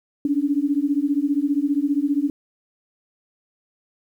sine beating tone pair, 279 / 294 Hz, C#4 / D4, +11 / +2 cents, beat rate 15 Hz, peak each -21 dBFS, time 0.25-2.3 s, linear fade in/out 2 ms, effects 9-bit

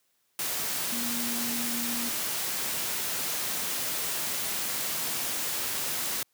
sine tone in noise, 237.3 Hz, A#3, 31 cents sharp, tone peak -34 dBFS, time 0.92-2.09 s, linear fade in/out 2 ms, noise white, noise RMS -31 dBFS, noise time 0.39-6.23 s, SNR -6 dB, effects white hiss -72 dBFS RMS until 6.33 s + high-pass 100 Hz 12 dB/octave

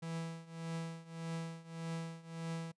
45% pulse tone with tremolo, 164.7 Hz, E3, 1 cent flat, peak -37 dBFS, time 0.02-2.72 s, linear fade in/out 10 ms, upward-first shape triangle, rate 1.7 Hz, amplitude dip 90%, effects noise-tail reverb RT60 0.1 s tail -24 dB re dry + resampled to 22050 Hz

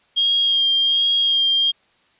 sine tone with vibrato, 3233 Hz, G#7, 47 cents flat, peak -14 dBFS, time 0.16-1.72 s, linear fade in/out 20 ms, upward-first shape sine, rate 1.3 Hz, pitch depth 21 cents each way, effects white hiss -59 dBFS RMS until 2.19 s + resampled to 8000 Hz

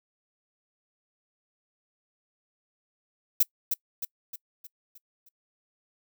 violet noise with echo, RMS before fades -20 dBFS, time 3.4-3.43 s, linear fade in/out 5 ms, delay 310 ms, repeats 6, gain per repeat -6 dB, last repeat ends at 5.29 s, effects noise-tail reverb RT60 0.1 s tail -25 dB re dry

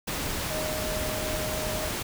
sine tone in noise, 620 Hz, D#5, 6 cents flat, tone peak -33 dBFS, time 0.5-1.89 s, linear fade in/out 10 ms, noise pink, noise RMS -31 dBFS, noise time 0.07-2.03 s, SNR -5 dB, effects none

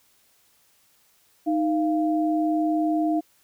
sine tone pair together, 311.1 / 691.6 Hz, D#4 / F5, 0 / -17 cents, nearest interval octave + major second, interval 1383 cents, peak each -21 / -26 dBFS, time 1.46-3.21 s, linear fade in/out 20 ms, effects white hiss -62 dBFS RMS until 3.43 s

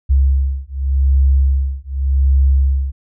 sine beating tone pair, 67.3 / 68.16 Hz, C2 / C#2, +49 / -29 cents, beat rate 0.86 Hz, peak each -14 dBFS, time 0.09-2.92 s, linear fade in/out 20 ms, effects none

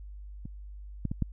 clicks, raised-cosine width 5 ms, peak -26 / -17 / -19 / -15 dBFS, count 4, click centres 0.455 / 1.053 / 1.115 / 1.223 s, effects added 50 Hz sine -41 dBFS peak until 1.32 s

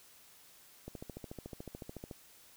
click train, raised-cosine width 2 ms, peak -30 dBFS, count 18, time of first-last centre 0.88-2.112 s, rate 13.8 Hz, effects white hiss -60 dBFS RMS until 2.56 s

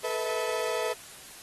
35% pulse chord, A suspended second, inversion none, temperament equal with one note detuned, 440 / 493.9 / 645.7 Hz, A4 / B4 / E5, 0 / 0 / -36 cents, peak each -32 / -31 / -32 dBFS, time 0.03-0.94 s, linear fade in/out 20 ms, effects white hiss -47 dBFS RMS until 1.42 s + AAC 32 kbps

